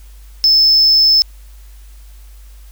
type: tone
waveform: triangle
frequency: 5250 Hz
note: E8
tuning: 8 cents flat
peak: -6 dBFS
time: 0.44-1.22 s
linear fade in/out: 0 ms
effects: added 50 Hz sine -35 dBFS peak until 2.71 s + white hiss -50 dBFS RMS until 2.71 s